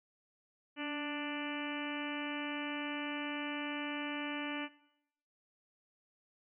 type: harmonic tone with a mistuned harmonic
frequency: 294.5 Hz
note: D4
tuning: 5 cents sharp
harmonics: 1 / 2 / 3 / 4 / 5 / 6 / 7 / 8 / 9 / 10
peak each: -39 / -47 / -48 / -49 / -49 / -47 / -50 / -46 / -50 / -47 dBFS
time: 0.76-4.69 s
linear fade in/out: 50 ms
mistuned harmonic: 1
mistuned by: -34 cents
effects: noise-tail reverb RT60 0.8 s tail -19 dB re dry